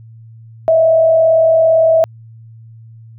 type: tone with frequency modulation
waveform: sine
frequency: 649 Hz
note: E5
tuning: 27 cents flat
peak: -7 dBFS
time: 0.68-2.04 s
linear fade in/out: 0 ms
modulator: 37.7 Hz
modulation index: 0.39
effects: added 113 Hz sine -35 dBFS peak until 3.18 s